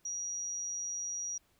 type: tone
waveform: sine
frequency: 5760 Hz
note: F#8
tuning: 47 cents flat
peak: -35 dBFS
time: 0.05-1.38 s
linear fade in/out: 5 ms
effects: pink hiss -71 dBFS RMS until 1.59 s